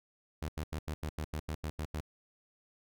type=tone bursts; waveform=sawtooth; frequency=77 Hz; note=D#2; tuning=17 cents flat; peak=-31 dBFS; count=11; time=0.42-2.004 s; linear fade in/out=0 ms; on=64 ms; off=88 ms; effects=none